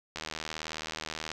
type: click train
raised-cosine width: 0.2 ms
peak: -18 dBFS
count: 92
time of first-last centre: 0.16-1.316 s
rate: 78.7 Hz
effects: none